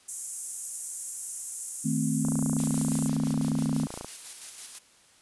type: high-pass noise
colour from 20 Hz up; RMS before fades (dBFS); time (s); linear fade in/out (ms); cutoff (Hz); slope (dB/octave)
pink; -34; 0.08-3.09; 10; 6900; 48
type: chord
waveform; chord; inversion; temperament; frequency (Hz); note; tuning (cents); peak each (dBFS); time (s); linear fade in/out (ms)
sine; A diminished; second; equal; 155.56 / 220 / 261.6; Eb3 / A3 / C4; 0 / 0 / 0; -29; 1.84-3.87; 20
type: click train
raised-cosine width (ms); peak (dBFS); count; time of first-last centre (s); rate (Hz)
1; -23; 52; 2.25-4.046; 28.4
type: noise with tremolo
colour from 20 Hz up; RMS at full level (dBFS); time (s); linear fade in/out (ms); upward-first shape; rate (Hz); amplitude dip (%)
blue; -38; 2.58-4.79; 10; square; 6; 35
effects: white hiss -59 dBFS RMS until 5.21 s + resampled to 24000 Hz